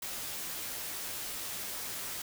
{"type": "noise with comb filter", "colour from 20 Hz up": "white", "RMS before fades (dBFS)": -39, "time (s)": [0.02, 2.22], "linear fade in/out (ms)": 5, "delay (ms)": 14, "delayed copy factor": -0.55, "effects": []}